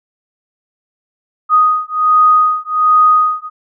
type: beating tone pair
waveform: sine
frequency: 1244.5 / 1245.8 Hz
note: D#6 / D#6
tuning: 0 / +2 cents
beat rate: 1.3 Hz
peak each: -11 dBFS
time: 1.49-3.5 s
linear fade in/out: 50 ms
effects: none